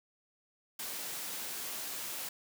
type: high-pass noise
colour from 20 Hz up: white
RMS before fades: -40 dBFS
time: 0.79-2.29 s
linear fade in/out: 5 ms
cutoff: 170 Hz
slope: 12 dB/octave
effects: none